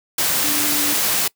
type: tone in noise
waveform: sine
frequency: 293.7 Hz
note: D4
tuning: in tune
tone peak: -26 dBFS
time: 0.44-0.94 s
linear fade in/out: 5 ms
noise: white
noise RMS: -19 dBFS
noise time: 0.18-1.28 s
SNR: -10 dB
effects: noise-tail reverb RT60 0.1 s tail -23 dB re dry + high-pass 100 Hz 12 dB/octave